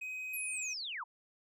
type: tone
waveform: triangle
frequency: 2519 Hz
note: D#7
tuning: 21 cents sharp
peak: -37 dBFS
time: 0.01-0.74 s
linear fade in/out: 10 ms
type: linear sweep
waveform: sine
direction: down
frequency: 11840 to 845 Hz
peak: -38 dBFS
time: 0.33-1.04 s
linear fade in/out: 10 ms
effects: none